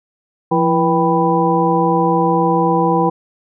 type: tone cluster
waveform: sine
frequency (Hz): 171.7 / 333.1 / 486.2 / 787 / 989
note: F3 / E4 / B4 / G5 / B5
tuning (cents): -29 / +18 / -27 / +7 / +2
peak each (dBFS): -18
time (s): 0.51-3.1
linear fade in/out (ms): 10
effects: none